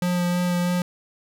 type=tone with vibrato; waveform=square; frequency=177.2 Hz; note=F3; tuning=25 cents sharp; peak=-21 dBFS; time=0.02-0.82 s; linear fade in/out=2 ms; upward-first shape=sine; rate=3.1 Hz; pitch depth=12 cents each way; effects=none